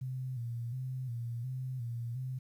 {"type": "tone with vibrato", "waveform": "sine", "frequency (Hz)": 123.47, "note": "B2", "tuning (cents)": 0, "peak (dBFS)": -35, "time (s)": [0.01, 2.39], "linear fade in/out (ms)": 10, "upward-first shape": "square", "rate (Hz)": 1.4, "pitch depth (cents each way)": 79, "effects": ["11-bit"]}